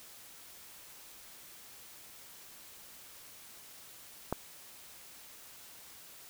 click, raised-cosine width 1 ms, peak -17 dBFS, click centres 4.326 s, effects white hiss -53 dBFS RMS until 6.29 s

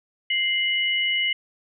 sine tone pair together, 2093 / 2943 Hz, C7 / F#7, 0 / -10 cents, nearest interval tritone, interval 590 cents, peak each -23 dBFS, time 0.3-1.33 s, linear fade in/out 5 ms, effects none

